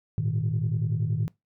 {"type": "chord", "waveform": "sine", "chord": "Ab suspended second", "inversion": "none", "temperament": "equal with one note detuned", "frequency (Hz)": [105.95, 116.54, 155.56], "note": ["Ab2", "Bb2", "Eb3"], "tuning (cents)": [35, 0, 0], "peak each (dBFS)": -27, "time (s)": [0.18, 1.28], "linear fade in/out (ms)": 0, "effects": ["noise-tail reverb RT60 0.2 s tail -23 dB re dry", "tanh soft clip ceiling -18 dBFS"]}